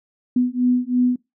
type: beating tone pair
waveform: sine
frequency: 246.9 / 249.9 Hz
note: B3 / B3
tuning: 0 / +21 cents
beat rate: 3 Hz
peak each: -19 dBFS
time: 0.36-1.16 s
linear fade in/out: 5 ms
effects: noise-tail reverb RT60 0.2 s tail -22 dB re dry